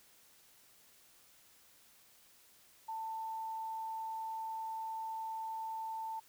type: tone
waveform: sine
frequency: 890 Hz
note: A5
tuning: 20 cents sharp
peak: -38 dBFS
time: 2.88-6.2 s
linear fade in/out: 10 ms
effects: white hiss -64 dBFS RMS until 6.28 s